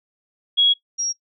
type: tone pair in turn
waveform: sine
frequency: 3322 / 5626 Hz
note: G#7 / F8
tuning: 0 / +12 cents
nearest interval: major sixth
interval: 912 cents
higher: second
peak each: -12 / -21 dBFS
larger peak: first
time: 0.57-0.74 / 0.98-1.13 s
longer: first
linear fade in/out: 20 ms
effects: noise-tail reverb RT60 0.1 s tail -19 dB re dry